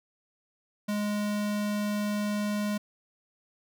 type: tone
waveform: square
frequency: 207.7 Hz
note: G#3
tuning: in tune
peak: -28 dBFS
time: 0.88-2.78 s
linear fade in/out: 10 ms
effects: none